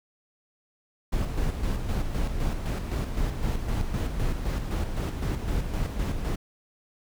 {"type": "noise with tremolo", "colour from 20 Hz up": "brown", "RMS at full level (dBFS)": -26, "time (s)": [1.12, 6.36], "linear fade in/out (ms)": 10, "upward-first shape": "square", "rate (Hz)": 3.9, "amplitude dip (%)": 45, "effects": []}